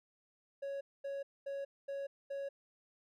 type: tone bursts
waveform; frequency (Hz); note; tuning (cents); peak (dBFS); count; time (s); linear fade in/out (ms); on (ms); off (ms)
triangle; 555; C#5; +2; -36; 5; 0.62-2.49; 10; 190; 230
effects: none